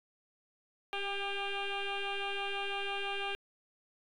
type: tone with frequency modulation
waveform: sine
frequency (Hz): 1200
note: D6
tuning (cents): +37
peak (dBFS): -32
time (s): 0.93-3.35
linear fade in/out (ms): 0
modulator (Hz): 399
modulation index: 5
effects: tanh soft clip ceiling -30 dBFS